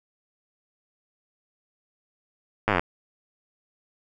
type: slowing click train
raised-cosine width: 0.5 ms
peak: -6 dBFS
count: 12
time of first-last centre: 2.68-2.795 s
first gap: 9 ms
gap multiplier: 1.03
effects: none